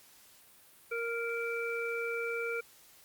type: harmonic tone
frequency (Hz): 465.6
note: A#4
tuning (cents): -2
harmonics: 1 / 3 / 5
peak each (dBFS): -35 / -38 / -38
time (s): 0.91-2.61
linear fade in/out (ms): 10
effects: white hiss -59 dBFS RMS until 3.04 s + Opus 48 kbps